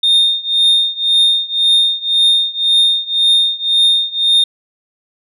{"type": "tone with tremolo", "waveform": "sine", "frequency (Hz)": 3658, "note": "A#7", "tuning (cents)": -33, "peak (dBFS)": -4, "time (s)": [0.03, 4.44], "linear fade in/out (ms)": 5, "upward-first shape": "triangle", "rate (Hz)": 1.9, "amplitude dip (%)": 95, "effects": ["tanh soft clip ceiling -6 dBFS"]}